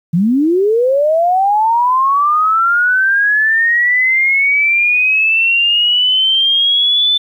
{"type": "linear sweep", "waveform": "sine", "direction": "up", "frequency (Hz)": [157.7, 3534], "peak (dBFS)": -9, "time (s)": [0.13, 7.18], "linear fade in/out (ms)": 10, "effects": ["8-bit"]}